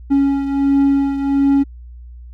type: beating tone pair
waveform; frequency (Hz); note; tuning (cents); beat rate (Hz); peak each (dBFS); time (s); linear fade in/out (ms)
triangle; 277.2 / 278.6; C#4 / C#4; 0 / +9; 1.4; -11 / -18; 0.1-1.64; 20
effects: added 60 Hz sine -33 dBFS peak until 2.33 s